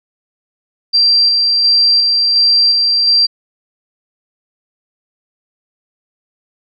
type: tone with tremolo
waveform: sine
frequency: 4717 Hz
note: D8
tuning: 7 cents sharp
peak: -7 dBFS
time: 0.93-3.27 s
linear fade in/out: 20 ms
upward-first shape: square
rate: 1.4 Hz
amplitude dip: 25%
effects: none